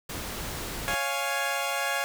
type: noise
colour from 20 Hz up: pink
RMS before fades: -35 dBFS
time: 0.09-0.95 s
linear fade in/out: 5 ms
type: chord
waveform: 15% pulse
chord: Db major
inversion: none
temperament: equal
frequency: 554.4 / 698.5 / 830.6 Hz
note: Db5 / F5 / Ab5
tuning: 0 / 0 / 0 cents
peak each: -25 dBFS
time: 0.88-2.04 s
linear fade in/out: 0 ms
effects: none